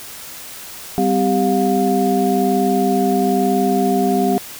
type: tone cluster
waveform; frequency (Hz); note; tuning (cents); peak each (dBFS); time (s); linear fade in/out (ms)
sine; 195.7 / 256.8 / 394.7 / 711; G3 / C4 / G4 / F5; -3 / -32 / +12 / +31; -19; 0.98-4.38; 0
effects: white hiss -34 dBFS RMS until 4.59 s